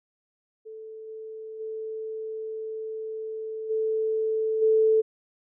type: tone with level steps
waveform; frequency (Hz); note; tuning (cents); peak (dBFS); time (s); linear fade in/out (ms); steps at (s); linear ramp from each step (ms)
sine; 439.4; A4; -2; -38 / -36 / -31 / -23 / -17; 0.65-5.02; 20; 1.07 / 1.59 / 3.69 / 4.61; 20
effects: none